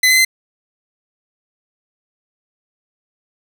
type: tone with pitch steps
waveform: sawtooth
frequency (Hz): 2025 / 2044 / 2063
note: B6 / C7 / C7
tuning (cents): +43 / -41 / -25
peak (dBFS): -6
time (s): 0.03-0.249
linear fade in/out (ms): 5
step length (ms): 73
effects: none